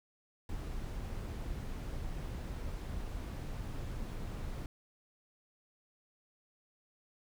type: noise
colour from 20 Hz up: brown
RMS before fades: -40 dBFS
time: 0.49-4.66 s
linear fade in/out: 2 ms
effects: none